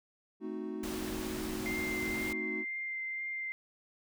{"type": "chord", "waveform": "triangle", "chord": "A diminished seventh", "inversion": "none", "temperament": "equal", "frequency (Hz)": [220, 261.6, 311.1, 370], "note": ["A3", "C4", "Eb4", "Gb4"], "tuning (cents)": [0, 0, 0, 0], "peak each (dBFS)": [-40, -43, -39, -39], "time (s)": [0.4, 2.65], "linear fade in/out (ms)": 50}
{"type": "noise", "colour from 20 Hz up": "pink", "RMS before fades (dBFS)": -42, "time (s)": [0.83, 2.33], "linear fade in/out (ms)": 5}
{"type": "tone with vibrato", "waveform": "sine", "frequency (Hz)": 2093, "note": "C7", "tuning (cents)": 0, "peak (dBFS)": -35, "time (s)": [1.66, 3.52], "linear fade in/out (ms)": 0, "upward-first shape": "triangle", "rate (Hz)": 2, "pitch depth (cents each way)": 12}
{"effects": []}